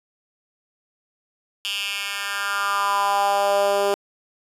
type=tone with high-pass filter sweep; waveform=10% pulse; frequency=200.6 Hz; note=G3; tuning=40 cents sharp; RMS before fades=-22 dBFS; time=1.65-3.94 s; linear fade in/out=0 ms; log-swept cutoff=3000 to 440 Hz; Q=3.6; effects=resampled to 32000 Hz